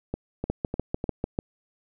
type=two click trains; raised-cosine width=2 ms; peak=-12 / -15 dBFS; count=7 / 4; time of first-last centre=0.5-1.389 / 0.14-1.041 s; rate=6.75 / 3.33 Hz; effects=none